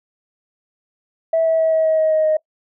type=tone with pitch steps; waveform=sine; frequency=653 / 648.5 / 644 / 639.6 / 635.1 / 630.8 / 626.4 / 622.1 Hz; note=E5 / E5 / E5 / D#5 / D#5 / D#5 / D#5 / D#5; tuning=-17 / -28 / -41 / +48 / +35 / +24 / +11 / 0 cents; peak=-12 dBFS; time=1.33-2.37 s; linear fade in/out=5 ms; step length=130 ms; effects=noise-tail reverb RT60 0.1 s tail -24 dB re dry + tanh soft clip ceiling -9 dBFS